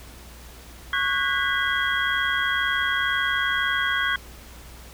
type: tone cluster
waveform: sine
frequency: 1106 / 1473 / 1615 / 1982 / 3271 Hz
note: C#6 / F#6 / G#6 / B6 / G#7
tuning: -4 / -8 / -49 / +6 / -27 cents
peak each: -29 / -26 / -26 / -28 / -29 dBFS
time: 0.93-4.16 s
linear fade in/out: 2 ms
effects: added 60 Hz sine -44 dBFS peak until 4.93 s + pink hiss -46 dBFS RMS until 4.93 s